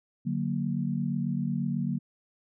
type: chord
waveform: sine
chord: D augmented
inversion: none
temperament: equal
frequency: 146.83 / 185 / 233.1 Hz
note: D3 / F#3 / A#3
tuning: 0 / 0 / 0 cents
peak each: -31 dBFS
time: 0.25-1.99 s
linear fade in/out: 20 ms
effects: none